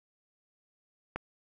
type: click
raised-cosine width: 0.5 ms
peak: -19 dBFS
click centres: 1.16 s
effects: none